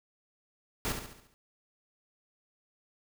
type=noise with echo; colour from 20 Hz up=pink; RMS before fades=-32 dBFS; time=0.85-0.92 s; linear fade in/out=0 ms; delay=70 ms; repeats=6; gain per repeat=-6 dB; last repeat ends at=1.34 s; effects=none